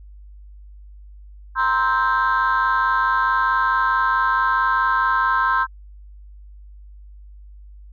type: chord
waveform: sine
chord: C dominant seventh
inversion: third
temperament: just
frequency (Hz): 941.9 / 1046.5 / 1308.1 / 1569.8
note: Bb5 / C6 / E6 / G6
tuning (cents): +18 / 0 / -14 / +2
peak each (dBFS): -24 / -18 / -22 / -20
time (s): 1.55-5.67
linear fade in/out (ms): 50
effects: tanh soft clip ceiling -10 dBFS + added 50 Hz sine -39 dBFS peak until 7.92 s